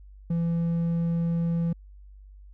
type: tone with hard clipping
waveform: sine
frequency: 168.3 Hz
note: E3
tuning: 36 cents sharp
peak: -24 dBFS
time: 0.3-1.73 s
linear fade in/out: 5 ms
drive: 3 dB
effects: added 49 Hz sine -45 dBFS peak until 2.53 s